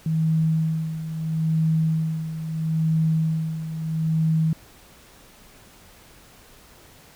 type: tone with tremolo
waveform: sine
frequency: 159.7 Hz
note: D#3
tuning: 45 cents sharp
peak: -17 dBFS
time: 0.06-4.53 s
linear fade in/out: 2 ms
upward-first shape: sine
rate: 0.76 Hz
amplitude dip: 70%
effects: pink hiss -50 dBFS RMS until 7.15 s